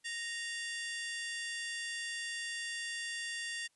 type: harmonic tone with a mistuned harmonic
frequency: 930 Hz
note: A#5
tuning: 4 cents flat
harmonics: 2 / 3 / 4 / 5 / 6 / 7 / 8 / 9 / 10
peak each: -40 / -45 / -47 / -47 / -51 / -54 / -50 / -56 / -52 dBFS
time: 0.04-3.68 s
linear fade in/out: 20 ms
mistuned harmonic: 4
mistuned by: -120 cents
effects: white hiss -75 dBFS RMS until 3.75 s + resampled to 24000 Hz